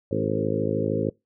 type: harmonic tone with a mistuned harmonic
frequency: 53.2 Hz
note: G#1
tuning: 42 cents sharp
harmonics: 2 / 3 / 4 / 5 / 6 / 7 / 8 / 9 / 10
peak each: -31 / -31 / -31 / -31 / -31 / -31 / -31 / -31 / -31 dBFS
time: 0.11-1.1 s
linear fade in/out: 5 ms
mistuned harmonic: 8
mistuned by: +21 cents
effects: noise-tail reverb RT60 0.2 s tail -24 dB re dry